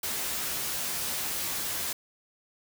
white noise with comb filter, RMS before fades -32 dBFS, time 0.03-1.93 s, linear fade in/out 5 ms, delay 13 ms, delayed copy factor +0.5, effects none

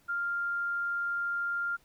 sine tone, 1396.9 Hz, F6, in tune, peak -29 dBFS, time 0.08-1.77 s, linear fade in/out 20 ms, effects pink hiss -66 dBFS RMS until 1.84 s

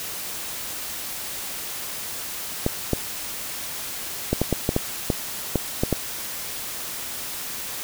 clicks, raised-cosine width 2 ms, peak -6 dBFS, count 11, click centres 2.664 / 2.933 / 4.33 / 4.416 / 4.527 / 4.691 / 4.764 / 5.102 / 5.557 / 5.835 / 5.927 s, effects white hiss -32 dBFS RMS until 7.83 s

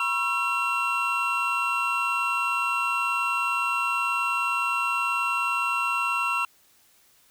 triangle tone cluster, 970 / 1089 / 1340 / 2728 Hz, B5 / C#6 / E6 / F7, -31 / -31 / +28 / -41 cents, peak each -30 / -29 / -26 / -25 dBFS, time 0-6.45 s, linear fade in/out 2 ms, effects white hiss -60 dBFS RMS until 7.3 s

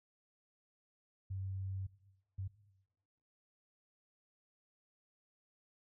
sine tone bursts at uneven times, 95.8 Hz, G2, 39 cents flat, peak -38 dBFS, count 2, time 1.3-1.87 / 2.38-2.48 s, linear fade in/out 10 ms, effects noise-tail reverb RT60 1.0 s tail -18 dB re dry

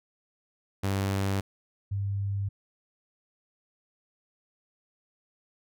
sawtooth / sine tone pair in turn, 97.8 / 99.51 Hz, G2 / G2, -4 / +26 cents, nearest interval unison, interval 30 cents, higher second, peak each -22 / -27 dBFS, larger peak first, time 0.83-1.41 / 1.91-2.49 s, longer neither, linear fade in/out 10 ms, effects none

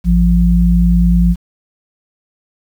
sine tone pair together, 55.03 / 174.7 Hz, A1 / F3, +1 / +1 cents, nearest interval octave + minor sixth, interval 2000 cents, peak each -10 dBFS, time 0.04-1.36 s, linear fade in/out 50 ms, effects 7-bit

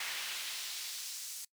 brown noise with high-pass filter sweep, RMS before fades -41 dBFS, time 0-1.45 s, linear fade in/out 5 ms, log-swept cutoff 2200 to 6900 Hz, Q 1.1, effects noise-tail reverb RT60 0.1 s tail -21 dB re dry

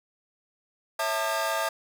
45% pulse tone cluster, 550 / 656 / 894 / 1209 / 1611 Hz, C#5 / E5 / A5 / D6 / G6, -14 / -9 / +27 / +50 / +47 cents, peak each -36 / -30 / -32 / -32 / -34 dBFS, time 0.99-1.69 s, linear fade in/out 5 ms, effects none

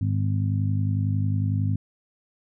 harmonic tone, 51 Hz, G#1, 31 cents flat, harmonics 2 / 3 / 4 / 5, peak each -22 / -29 / -34 / -32 dBFS, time 0.01-1.76 s, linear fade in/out 5 ms, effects none

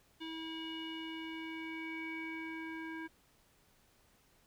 square tone with low-pass filter sweep, 322.9 Hz, E4, 36 cents flat, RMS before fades -43 dBFS, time 0.2-3.08 s, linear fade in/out 20 ms, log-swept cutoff 3200 to 1900 Hz, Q 7.4, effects pink hiss -69 dBFS RMS until 4.46 s

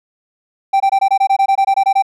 triangle tone bursts, 782 Hz, G5, 4 cents flat, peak -7 dBFS, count 14, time 0.73-2.024 s, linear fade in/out 10 ms, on 72 ms, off 22 ms, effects none

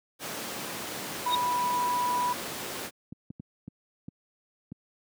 pink noise, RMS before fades -35 dBFS, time 0.19-2.91 s, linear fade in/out 50 ms
sine tone, 983 Hz, B5, 8 cents flat, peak -25 dBFS, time 1.26-2.33 s, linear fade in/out 5 ms
sine tone with exponential growth, 3729 Hz, A#7, in tune, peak -21 dBFS, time 1.27-1.35 s, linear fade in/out 5 ms, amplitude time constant 17 ms
clicks, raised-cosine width 5 ms, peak -21 dBFS, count 6, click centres 3.125 / 3.305 / 3.399 / 3.68 / 4.084 / 4.72 s
effects high-pass 200 Hz 12 dB/octave

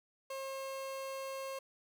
30% pulse tone, 537 Hz, C5, 45 cents sharp, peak -37 dBFS, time 0.3-1.59 s, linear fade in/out 5 ms, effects none

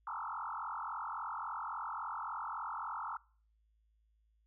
sine tone with frequency modulation, 1108.7 Hz, C#6, in tune, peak -38 dBFS, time 0.07-3.17 s, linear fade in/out 2 ms, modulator 43.6 Hz, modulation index 6, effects noise-tail reverb RT60 0.5 s tail -24 dB re dry + added 54 Hz sine -70 dBFS peak until 4.46 s

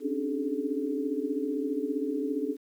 sine tone cluster, 268 / 284.8 / 300 / 392.9 / 430.5 Hz, C4 / C#4 / D4 / G4 / A4, +42 / +47 / +37 / +4 / -38 cents, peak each -34 / -33 / -34 / -40 / -33 dBFS, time 0-2.57 s, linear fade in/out 50 ms, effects 10-bit

